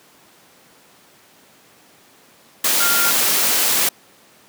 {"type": "tone in noise", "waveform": "sine", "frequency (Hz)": 1396.9, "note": "F6", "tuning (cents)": 0, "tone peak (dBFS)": -20, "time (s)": [2.8, 3.11], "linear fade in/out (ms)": 5, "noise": "white", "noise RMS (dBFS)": -17, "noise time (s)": [2.64, 3.89], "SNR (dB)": -6, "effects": ["pink hiss -50 dBFS RMS until 4.48 s", "high-pass 200 Hz 12 dB/octave"]}